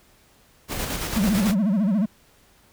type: noise with tremolo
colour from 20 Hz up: pink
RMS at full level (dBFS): -27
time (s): 0.68-1.55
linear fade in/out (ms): 50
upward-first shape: square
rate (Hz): 9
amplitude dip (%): 35
type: tone with vibrato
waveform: triangle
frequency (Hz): 202.5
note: G#3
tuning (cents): -43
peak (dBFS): -16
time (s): 1.16-2.06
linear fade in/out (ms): 10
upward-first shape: sine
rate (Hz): 14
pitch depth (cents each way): 190
effects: pink hiss -57 dBFS RMS until 2.72 s